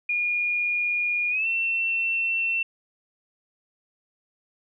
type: tone with pitch glide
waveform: sine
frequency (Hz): 2432 to 2698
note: D#7 to E7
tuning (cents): -40 to +40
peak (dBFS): -22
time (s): 0.09-2.63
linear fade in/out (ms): 5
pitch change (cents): +180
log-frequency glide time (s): 1.3-1.47
effects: none